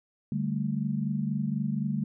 sine chord, D suspended fourth, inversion none, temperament equal, 146.83 / 196 / 220 Hz, D3 / G3 / A3, 0 / 0 / 0 cents, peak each -31 dBFS, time 0.32-2.04 s, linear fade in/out 2 ms, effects none

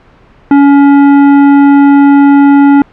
sine tone with tanh clipping, 281.8 Hz, C#4, 29 cents sharp, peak -3 dBFS, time 0.51-2.82 s, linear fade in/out 2 ms, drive 15 dB, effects pink hiss -41 dBFS RMS until 2.92 s + low-pass 2000 Hz 12 dB/octave

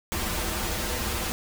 pink noise with comb filter, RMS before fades -29 dBFS, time 0.12-1.32 s, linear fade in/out 0 ms, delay 7.2 ms, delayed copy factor -1, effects none

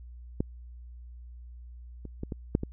clicks, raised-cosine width 3 ms, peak -14 / -28 / -21 / -21 / -10 / -19 dBFS, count 6, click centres 0.405 / 2.053 / 2.234 / 2.322 / 2.551 / 2.634 s, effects added 60 Hz sine -43 dBFS peak until 2.72 s

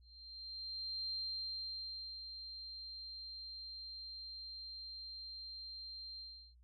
sine tone with ADSR envelope, 4165 Hz, C8, 9 cents flat, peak -38 dBFS, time 0.01-6.55 s, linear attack 1100 ms, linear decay 1100 ms, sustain -8 dB, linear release 360 ms, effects added 60 Hz sine -61 dBFS peak until 6.63 s

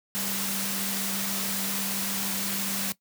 sine tone in noise, 196 Hz, G3, in tune, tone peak -35 dBFS, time 0.15-2.92 s, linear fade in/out 0 ms, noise white, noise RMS -30 dBFS, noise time 0.15-2.92 s, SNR -8 dB, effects noise-tail reverb RT60 0.1 s tail -19 dB re dry + high-pass 100 Hz 12 dB/octave

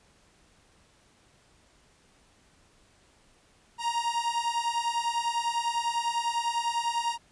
45% pulse beating tone pair, 932.3 / 942.3 Hz, A#5 / A#5, 0 / +18 cents, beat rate 10 Hz, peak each -30 dBFS, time 3.78-7.18 s, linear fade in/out 50 ms, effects pink hiss -62 dBFS RMS until 7.31 s + resampled to 22050 Hz

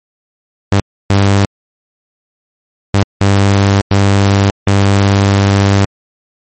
sawtooth tone bursts at uneven times, 99.3 Hz, G2, 23 cents sharp, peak -3 dBFS, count 6, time 0.72-0.8 / 1.1-1.45 / 2.94-3.03 / 3.21-3.81 / 3.91-4.5 / 4.67-5.85 s, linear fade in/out 0 ms, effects MP3 32 kbps

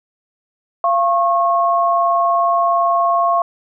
sine tone pair together, 688 / 1090.7 Hz, F5 / C#6, -26 / -28 cents, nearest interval minor sixth, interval 798 cents, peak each -15 dBFS, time 0.84-3.42 s, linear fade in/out 2 ms, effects none

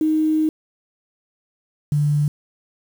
sine tone pair in turn, 312 / 147.24 Hz, D#4 / D3, +5 / +5 cents, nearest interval octave + minor second, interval 1300 cents, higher first, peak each -15 / -15 dBFS, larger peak neither, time 0.01-0.49 / 1.92-2.28 s, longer first, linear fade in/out 2 ms, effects 7-bit

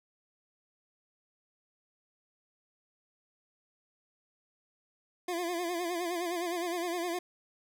25% pulse tone with vibrato, 347.3 Hz, F4, 10 cents flat, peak -28 dBFS, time 5.28-7.19 s, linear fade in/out 5 ms, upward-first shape sine, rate 9.7 Hz, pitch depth 74 cents each way, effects none

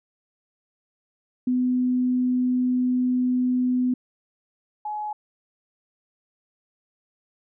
sine tone pair in turn, 251.1 / 844.6 Hz, B3 / G#5, +29 / +29 cents, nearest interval octave + major sixth, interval 2100 cents, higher second, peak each -19 / -27 dBFS, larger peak first, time 1.47-3.94 / 4.85-5.13 s, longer first, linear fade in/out 5 ms, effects none

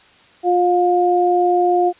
sine tone pair together, 354.1 / 711 Hz, F4 / F5, +24 / +31 cents, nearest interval octave, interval 1207 cents, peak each -15 dBFS, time 0.43-1.93 s, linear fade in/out 50 ms, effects white hiss -49 dBFS RMS until 1.99 s + resampled to 8000 Hz

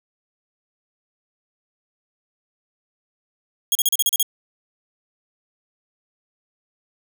10% pulse tone bursts, 3294 Hz, G#7, 15 cents flat, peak -7 dBFS, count 8, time 3.72-4.228 s, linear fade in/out 2 ms, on 32 ms, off 36 ms, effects 8-bit

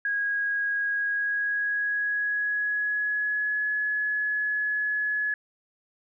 sine tone with pitch glide, 1646 to 1697.2 Hz, G#6 to G#6, -16 to +37 cents, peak -24 dBFS, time 0.05-5.34 s, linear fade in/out 2 ms, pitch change +53 cents, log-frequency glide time 0.89-3.68 s, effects none

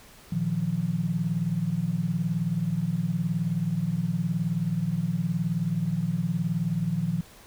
sine chord, Bb suspended fourth, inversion none, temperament equal, 116.54 / 155.56 / 174.61 Hz, Bb2 / Eb3 / F3, 0 / 0 / 0 cents, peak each -33 / -28 / -27 dBFS, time 0.32-7.21 s, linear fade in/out 5 ms, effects pink hiss -51 dBFS RMS until 7.46 s

